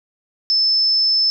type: tone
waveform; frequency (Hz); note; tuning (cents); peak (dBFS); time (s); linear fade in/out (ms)
sine; 5260; E8; -5; -13; 0.5-1.3; 0
effects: none